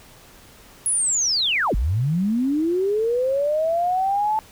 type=linear two-way sweep; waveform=sine; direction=down then up; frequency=10548 to 41.22 to 878 Hz; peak=-18 dBFS; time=0.86-4.39 s; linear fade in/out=0 ms; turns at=1.75 s; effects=pink hiss -48 dBFS RMS until 4.51 s